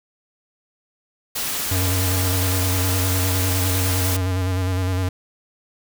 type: noise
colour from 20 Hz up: white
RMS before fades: -25 dBFS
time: 1.35-4.17 s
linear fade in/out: 10 ms
type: tone with vibrato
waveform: square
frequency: 92.5 Hz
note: F#2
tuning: in tune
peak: -20 dBFS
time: 1.71-5.09 s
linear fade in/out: 5 ms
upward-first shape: square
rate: 9.8 Hz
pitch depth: 32 cents each way
effects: none